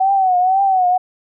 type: tone with vibrato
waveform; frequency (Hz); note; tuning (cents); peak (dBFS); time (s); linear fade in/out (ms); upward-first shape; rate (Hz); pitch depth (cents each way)
sine; 753; F#5; +30; -11; 0-0.98; 10; triangle; 2; 96
effects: none